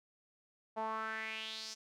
sawtooth tone with band-pass filter sweep, 220 Hz, A3, in tune, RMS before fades -41 dBFS, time 0.76-1.75 s, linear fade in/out 20 ms, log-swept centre 770 to 5800 Hz, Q 4.1, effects none

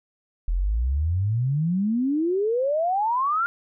sine exponential sweep, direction up, 40.15 to 1422 Hz, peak -20 dBFS, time 0.48-3.46 s, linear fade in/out 0 ms, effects none

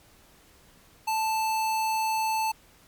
square tone, 880 Hz, A5, in tune, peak -25 dBFS, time 1.07-2.52 s, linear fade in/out 10 ms, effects pink hiss -57 dBFS RMS until 2.87 s + MP3 96 kbps

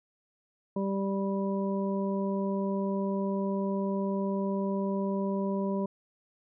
harmonic tone, 196 Hz, G3, in tune, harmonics 1 / 2 / 3 / 5, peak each -29 / -34 / -36 / -39 dBFS, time 0.76-5.86 s, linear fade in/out 5 ms, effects none

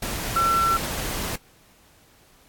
sine tone in noise, 1350 Hz, E6, 41 cents sharp, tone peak -18 dBFS, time 0.36-0.77 s, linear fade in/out 5 ms, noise pink, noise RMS -29 dBFS, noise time 0.02-1.36 s, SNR +8 dB, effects pink hiss -56 dBFS RMS until 2.48 s + AAC 64 kbps

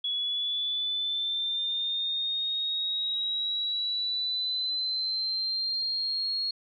sine linear sweep, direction up, 3372 to 4306 Hz, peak -27 dBFS, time 0.04-6.51 s, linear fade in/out 5 ms, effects none

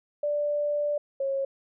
sine tone pair in turn, 587.3 / 545 Hz, D5 / C#5, 0 / -29 cents, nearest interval minor second, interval 129 cents, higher first, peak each -24 / -25 dBFS, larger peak first, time 0.23-0.98 / 1.2-1.45 s, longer first, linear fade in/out 5 ms, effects none

